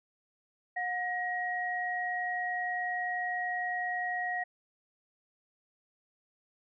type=tone pair together; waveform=sine; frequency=723 / 1893.7 Hz; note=F#5 / A#6; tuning=-40 / +27 cents; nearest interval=octave + perfect fourth; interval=1667 cents; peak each=-34 / -33 dBFS; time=0.76-4.44 s; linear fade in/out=10 ms; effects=none